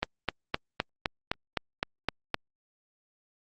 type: click train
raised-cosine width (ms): 0.3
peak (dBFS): -10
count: 10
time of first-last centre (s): 0.03-2.344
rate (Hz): 3.89
effects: Opus 32 kbps